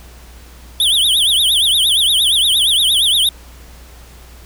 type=tone with vibrato; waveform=square; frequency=3365 Hz; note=G#7; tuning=22 cents sharp; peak=-11 dBFS; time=0.8-3.29 s; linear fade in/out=2 ms; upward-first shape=triangle; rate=8.6 Hz; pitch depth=240 cents each way; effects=added 60 Hz sine -37 dBFS peak until 4.45 s + pink hiss -43 dBFS RMS until 4.45 s